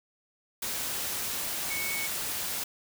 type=tone in noise; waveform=sine; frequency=2219 Hz; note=C#7; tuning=1 cent sharp; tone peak=-33 dBFS; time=1.7-2.07 s; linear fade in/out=5 ms; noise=white; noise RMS=-33 dBFS; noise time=0.62-2.64 s; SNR=-3 dB; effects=none